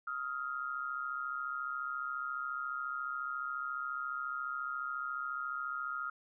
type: tone pair together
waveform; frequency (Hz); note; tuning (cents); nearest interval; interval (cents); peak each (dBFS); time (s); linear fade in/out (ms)
sine; 1262.6 / 1396.9; D#6 / F6; +25 / 0; major second; 175; -39 / -38; 0.07-6.1; 5
effects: none